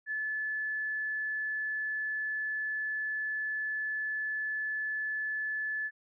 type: tone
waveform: sine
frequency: 1730 Hz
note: A6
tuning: 30 cents flat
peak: -31 dBFS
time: 0.06-5.91 s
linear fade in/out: 50 ms
effects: none